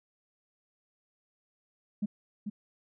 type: tone with echo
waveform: sine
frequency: 207.7 Hz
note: G#3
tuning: in tune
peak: -26 dBFS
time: 2.02-2.06 s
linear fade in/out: 10 ms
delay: 440 ms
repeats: 1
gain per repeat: -6 dB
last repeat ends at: 2.5 s
effects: tanh soft clip ceiling -23 dBFS